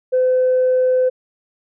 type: tone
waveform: sine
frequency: 510 Hz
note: C5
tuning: 44 cents flat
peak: -11 dBFS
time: 0.12-1.1 s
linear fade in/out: 20 ms
effects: tanh soft clip ceiling -9 dBFS